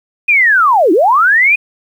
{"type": "linear two-way sweep", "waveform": "sine", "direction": "down then up", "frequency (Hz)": [2504, 300, 2504], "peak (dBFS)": -6, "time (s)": [0.28, 1.56], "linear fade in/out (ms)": 10, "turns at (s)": 0.92, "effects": ["7-bit"]}